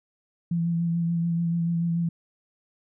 sine tone with vibrato, 168.9 Hz, E3, 42 cents sharp, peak -22 dBFS, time 0.51-2.09 s, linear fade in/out 5 ms, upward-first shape sine, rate 6.9 Hz, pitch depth 21 cents each way, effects none

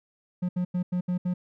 triangle tone bursts at uneven times, 179.3 Hz, F3, 46 cents sharp, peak -22 dBFS, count 6, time 0.42-0.49 / 0.56-0.65 / 0.74-0.83 / 0.92-1.01 / 1.08-1.18 / 1.25-1.34 s, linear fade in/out 10 ms, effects none

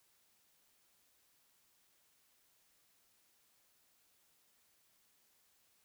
silence, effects white hiss -73 dBFS RMS until 5.84 s

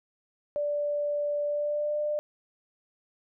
sine tone with pitch glide, 585 to 596.9 Hz, D5 to D5, -7 to +28 cents, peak -26 dBFS, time 0.56-2.19 s, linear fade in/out 0 ms, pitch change +35 cents, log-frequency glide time 1.45-1.98 s, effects none

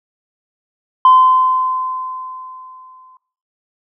sine tone with exponential decay, 1029 Hz, C6, 29 cents flat, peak -3 dBFS, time 1.05-3.17 s, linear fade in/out 2 ms, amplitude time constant 460 ms, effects noise-tail reverb RT60 0.5 s tail -18 dB re dry + tanh soft clip ceiling -1 dBFS

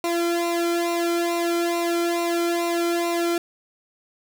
sawtooth tone with flanger, 341.9 Hz, F4, 37 cents flat, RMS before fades -23 dBFS, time 0.04-3.38 s, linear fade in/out 2 ms, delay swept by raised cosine 0.61 to 1.11 ms, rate 2.3 Hz, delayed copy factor -1, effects none

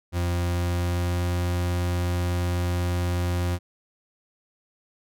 40% pulse tone with pitch glide, 87.31 to 88.17 Hz, F2 to F2, 0 to +17 cents, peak -22 dBFS, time 0.12-3.59 s, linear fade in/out 50 ms, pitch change +17 cents, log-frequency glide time 0.33-1.33 s, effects none

